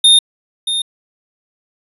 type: tone with echo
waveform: square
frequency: 3656 Hz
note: A#7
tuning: 34 cents flat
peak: -6 dBFS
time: 0.04-0.19 s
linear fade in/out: 5 ms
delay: 630 ms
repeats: 1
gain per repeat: -10 dB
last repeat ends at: 0.82 s
effects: resampled to 32000 Hz